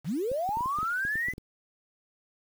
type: linear sweep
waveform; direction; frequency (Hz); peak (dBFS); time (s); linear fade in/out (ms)
sine; up; 115.1 to 2052; -27; 0.04-1.34; 50
type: clicks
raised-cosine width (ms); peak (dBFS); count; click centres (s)
3; -28; 12; 0.316 / 0.491 / 0.571 / 0.608 / 0.659 / 0.787 / 0.83 / 1.051 / 1.156 / 1.285 / 1.336 / 1.381
effects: 8-bit